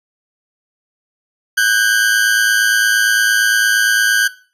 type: tone pair together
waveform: 40% pulse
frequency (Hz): 1500 / 1608.7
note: F#6 / G6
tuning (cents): +23 / +44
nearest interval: minor second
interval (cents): 121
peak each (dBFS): -13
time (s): 1.57-4.28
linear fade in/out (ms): 10
effects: noise-tail reverb RT60 0.4 s tail -18 dB re dry + resampled to 32000 Hz